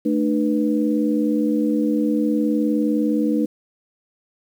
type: tone cluster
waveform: sine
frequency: 220.7 / 300.2 / 488.6 Hz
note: A3 / D4 / B4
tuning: +5 / +38 / -19 cents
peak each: -21 / -19 / -26 dBFS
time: 0.05-3.46 s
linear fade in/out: 10 ms
effects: 8-bit